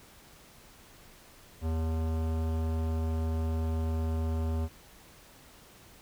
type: tone with hard clipping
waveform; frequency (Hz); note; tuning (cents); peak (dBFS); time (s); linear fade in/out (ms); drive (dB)
sine; 80.5; E2; -41; -30; 1.61-4.69; 50; 18
effects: pink hiss -55 dBFS RMS until 6.01 s